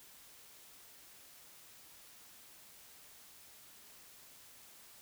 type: silence
effects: white hiss -58 dBFS RMS until 5.01 s